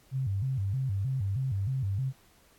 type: tone with vibrato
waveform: sine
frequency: 114.1 Hz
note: A#2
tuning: 37 cents flat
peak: -27 dBFS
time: 0.11-2.13 s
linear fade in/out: 50 ms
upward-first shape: square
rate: 3.2 Hz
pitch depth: 260 cents each way
effects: pink hiss -62 dBFS RMS until 2.58 s + AAC 64 kbps